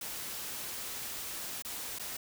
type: noise with dropouts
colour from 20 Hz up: white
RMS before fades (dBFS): -40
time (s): 0.01-2.17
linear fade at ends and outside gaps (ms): 5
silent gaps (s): 1.623-1.648 / 1.987-1.995
effects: none